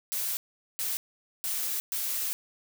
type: noise bursts at uneven times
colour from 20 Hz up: blue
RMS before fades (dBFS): -31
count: 4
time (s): 0.12-0.37 / 0.79-0.97 / 1.44-1.8 / 1.92-2.33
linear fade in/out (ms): 0
effects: none